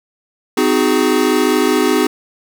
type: chord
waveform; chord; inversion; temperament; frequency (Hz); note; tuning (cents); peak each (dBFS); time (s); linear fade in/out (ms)
square; Ab dominant seventh; first; equal with one note detuned; 256.8 / 311.1 / 370 / 415.3; C4 / Eb4 / Gb4 / Ab4; -32 / 0 / 0 / 0; -18; 0.57-2.07; 5
effects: none